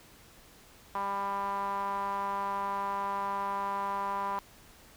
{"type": "tone with band-pass filter", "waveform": "sawtooth", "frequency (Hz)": 198.7, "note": "G3", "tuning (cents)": 24, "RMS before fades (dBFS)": -33, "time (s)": [0.95, 4.39], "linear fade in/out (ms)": 0, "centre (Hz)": 1000, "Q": 5.8, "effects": ["pink hiss -56 dBFS RMS until 4.96 s"]}